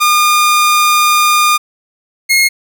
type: tone pair in turn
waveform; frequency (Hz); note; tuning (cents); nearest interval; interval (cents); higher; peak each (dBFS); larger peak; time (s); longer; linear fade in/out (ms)
sawtooth; 1213 / 2154; D#6 / C7; -44 / +50; minor seventh; 994; second; -4; neither; 0-1.58 / 2.29-2.49; first; 20
effects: none